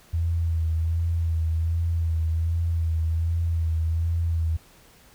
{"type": "tone with vibrato", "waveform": "sine", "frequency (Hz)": 82.41, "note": "E2", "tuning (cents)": 0, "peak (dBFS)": -21, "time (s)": [0.13, 4.57], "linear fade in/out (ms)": 10, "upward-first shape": "sine", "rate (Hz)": 1.3, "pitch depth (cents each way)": 35, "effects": ["pink hiss -54 dBFS RMS until 5.14 s"]}